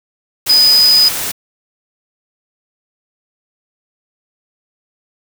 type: tone in noise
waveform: sine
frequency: 4986 Hz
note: D#8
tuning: 3 cents sharp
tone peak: -6 dBFS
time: 0.49-1.09 s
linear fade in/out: 10 ms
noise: white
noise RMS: -20 dBFS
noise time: 0.46-1.32 s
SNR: +11 dB
effects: none